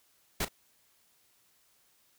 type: noise with echo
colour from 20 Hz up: pink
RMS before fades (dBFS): -31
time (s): 0.4-0.45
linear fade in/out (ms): 5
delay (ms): 36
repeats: 1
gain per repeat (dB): -15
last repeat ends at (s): 0.486
effects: white hiss -68 dBFS RMS until 2.18 s